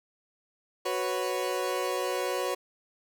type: chord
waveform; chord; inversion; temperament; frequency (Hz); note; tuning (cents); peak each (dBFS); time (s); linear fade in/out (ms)
30% pulse; F# suspended fourth; none; equal; 370 / 493.9 / 554.4; F#4 / B4 / C#5; 0 / 0 / 0; -30; 0.85-2.55; 10
effects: none